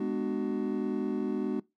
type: chord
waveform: triangle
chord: G# half-diminished seventh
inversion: none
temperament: just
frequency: 207.7 / 249.2 / 299 / 373.8 Hz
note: G#3 / B3 / D4 / F#4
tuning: 0 / +16 / +31 / +18 cents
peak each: -32 dBFS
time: 0-1.6 s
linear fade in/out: 5 ms
effects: noise-tail reverb RT60 0.2 s tail -21 dB re dry